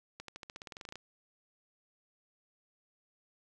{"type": "accelerating click train", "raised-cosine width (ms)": 0.2, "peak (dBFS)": -27, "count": 15, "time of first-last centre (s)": [0.2, 0.956], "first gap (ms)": 83, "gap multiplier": 0.93, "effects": []}